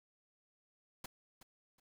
pink noise with echo, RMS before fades -45 dBFS, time 1.04-1.06 s, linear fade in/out 5 ms, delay 370 ms, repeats 2, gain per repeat -13 dB, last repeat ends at 1.8 s, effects none

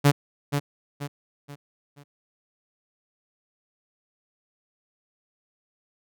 sawtooth tone with echo, 143.4 Hz, D3, 41 cents flat, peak -10 dBFS, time 0.04-0.12 s, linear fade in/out 20 ms, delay 480 ms, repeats 4, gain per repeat -8 dB, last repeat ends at 2.04 s, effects none

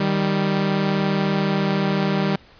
sawtooth tone pair together, 155.56 / 195.99 Hz, D#3 / G3, 0 / 0 cents, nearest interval major third, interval 400 cents, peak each -19 / -16 dBFS, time 0-2.36 s, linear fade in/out 5 ms, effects pink hiss -50 dBFS RMS until 2.59 s + resampled to 11025 Hz

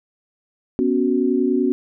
sine chord, B suspended second, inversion none, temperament equal, 246.9 / 277.2 / 370 Hz, B3 / C#4 / F#4, 0 / 0 / 0 cents, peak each -20 dBFS, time 0.79-1.72 s, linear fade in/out 0 ms, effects none

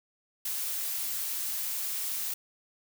blue noise, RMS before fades -33 dBFS, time 0.45-2.34 s, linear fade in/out 5 ms, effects none

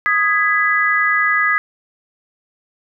sine chord, G# minor, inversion second, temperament equal with one note detuned, 1244.5 / 1661.2 / 1991.6 Hz, D#6 / G#6 / B6, 0 / 0 / +14 cents, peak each -18 / -17 / -17 dBFS, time 0.06-1.58 s, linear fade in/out 0 ms, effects none

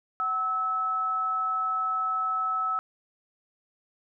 sine tone pair together, 752.2 / 1300 Hz, F#5 / E6, +28 / -24 cents, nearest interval major sixth, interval 948 cents, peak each -36 / -25 dBFS, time 0.2-2.79 s, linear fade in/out 0 ms, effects none

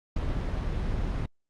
brown noise, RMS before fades -29 dBFS, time 0.16-1.26 s, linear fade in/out 5 ms, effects low-pass 5000 Hz 12 dB/octave + Opus 48 kbps

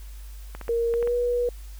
clicks, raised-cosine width 0.5 ms, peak -22 dBFS, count 6, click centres 0.55 / 0.613 / 0.682 / 0.939 / 1.027 / 1.074 s
sine tone with pitch glide, 466.2 to 484.9 Hz, A#4 to B4, 0 to -32 cents, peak -21 dBFS, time 0.69-1.49 s, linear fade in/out 2 ms, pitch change +68 cents, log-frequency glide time 0.93-1.15 s
effects added 50 Hz sine -37 dBFS peak until 1.79 s + white hiss -53 dBFS RMS until 1.79 s

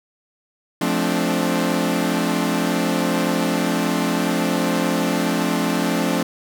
sawtooth chord, D minor seventh, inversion first, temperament equal with one note detuned, 174.61 / 216.5 / 261.6 / 293.7 Hz, F3 / A3 / C4 / D4, 0 / -28 / 0 / 0 cents, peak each -20 dBFS, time 0.81-6.23 s, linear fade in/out 5 ms, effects none

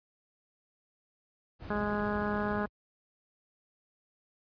brown noise, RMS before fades -39 dBFS, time 1.59-2.68 s, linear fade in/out 50 ms
harmonic tone, 207.7 Hz, G#3, in tune, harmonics 1 / 2 / 3 / 4 / 5 / 6 / 7 / 8, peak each -33 / -36 / -38 / -39 / -40 / -41 / -41 / -42 dBFS, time 1.7-2.66 s, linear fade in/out 5 ms
effects high-pass 60 Hz 12 dB/octave + resampled to 11025 Hz

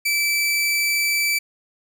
sawtooth tone, 2319 Hz, D7, 22 cents flat, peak -15 dBFS, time 0.05-1.39 s, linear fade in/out 10 ms, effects none

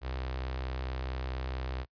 sawtooth tone with notch filter, 64.5 Hz, C2, 24 cents flat, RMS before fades -36 dBFS, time 0.01-1.86 s, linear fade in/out 50 ms, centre 190 Hz, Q 0.83, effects noise-tail reverb RT60 0.1 s tail -23 dB re dry + resampled to 11025 Hz

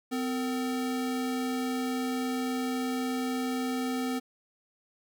square tone pair together, 255.8 / 455.7 Hz, C4 / A#4, -39 / -39 cents, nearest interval minor seventh, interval 1000 cents, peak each -30 / -38 dBFS, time 0.11-4.2 s, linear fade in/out 20 ms, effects none

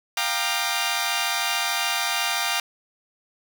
10% pulse chord, G minor seventh, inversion third, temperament equal with one note detuned, 698.5 / 784 / 932.3 / 1202.8 Hz, F5 / G5 / Bb5 / D6, 0 / 0 / 0 / +41 cents, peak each -20 dBFS, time 0.17-2.6 s, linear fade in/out 2 ms, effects none

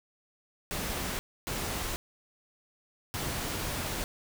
pink noise bursts at uneven times, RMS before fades -34 dBFS, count 3, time 0.71-1.19 / 1.47-1.96 / 3.14-4.04 s, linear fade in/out 0 ms, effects none

